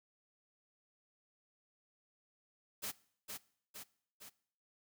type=noise with echo; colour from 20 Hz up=white; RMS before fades=-41 dBFS; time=2.82-2.92 s; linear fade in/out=20 ms; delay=460 ms; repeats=3; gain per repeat=-4 dB; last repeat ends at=4.3 s; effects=noise-tail reverb RT60 0.6 s tail -21 dB re dry